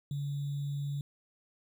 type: tone with sample-and-hold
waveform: sine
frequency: 142.3 Hz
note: C#3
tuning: 46 cents sharp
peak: -32 dBFS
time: 0.11-1.01 s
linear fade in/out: 2 ms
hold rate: 3675 Hz
effects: none